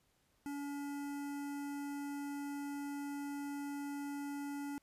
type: tone with notch filter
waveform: square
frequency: 284.6 Hz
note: C#4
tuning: 46 cents sharp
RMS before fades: -42 dBFS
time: 0.46-4.78 s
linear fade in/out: 0 ms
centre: 3700 Hz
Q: 0.99
effects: pink hiss -75 dBFS RMS until 4.82 s + resampled to 32000 Hz